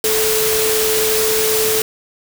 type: tone in noise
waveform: sine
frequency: 436.9 Hz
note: A4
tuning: 12 cents flat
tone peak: -17 dBFS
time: 0.04-1.82 s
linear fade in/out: 2 ms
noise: white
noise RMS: -18 dBFS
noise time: 0.04-1.82 s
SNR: -2 dB
effects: none